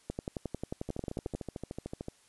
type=two click trains; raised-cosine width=2 ms; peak=-24 / -21 dBFS; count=17 / 15; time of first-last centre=0.89-2.084 / 0.1-1.35 s; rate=13.4 / 11.2 Hz; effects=white hiss -64 dBFS RMS until 2.28 s + resampled to 24000 Hz